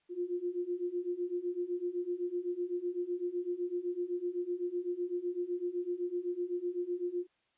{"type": "beating tone pair", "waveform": "sine", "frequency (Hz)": [349.2, 357.1], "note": ["F4", "F4"], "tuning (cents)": [0, 39], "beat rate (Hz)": 7.9, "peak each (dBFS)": [-37, -35], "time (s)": [0.09, 7.27], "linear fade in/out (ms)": 50, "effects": ["white hiss -75 dBFS RMS until 7.57 s", "resampled to 8000 Hz"]}